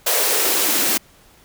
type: noise with high-pass filter sweep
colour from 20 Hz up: white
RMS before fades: -18 dBFS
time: 0.06-0.98 s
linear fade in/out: 10 ms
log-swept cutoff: 550 to 240 Hz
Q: 3.1
effects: pink hiss -51 dBFS RMS until 1.44 s